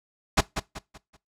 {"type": "noise with echo", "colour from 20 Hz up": "pink", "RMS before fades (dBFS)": -18, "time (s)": [0.37, 0.41], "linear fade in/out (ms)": 10, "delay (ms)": 190, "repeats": 4, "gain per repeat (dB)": -9, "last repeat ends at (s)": 1.17, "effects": ["noise-tail reverb RT60 0.2 s tail -20 dB re dry", "low-pass 7000 Hz 12 dB/octave"]}